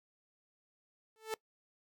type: tone with exponential growth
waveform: sawtooth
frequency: 440 Hz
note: A4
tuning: in tune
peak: -28 dBFS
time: 1.16-1.34 s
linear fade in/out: 0 ms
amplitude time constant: 39 ms
effects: noise-tail reverb RT60 0.1 s tail -22 dB re dry